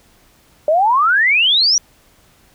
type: exponential sweep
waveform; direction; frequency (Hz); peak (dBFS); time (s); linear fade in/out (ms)
sine; up; 587 to 5920; -10; 0.68-1.78; 2
effects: pink hiss -52 dBFS RMS until 2.54 s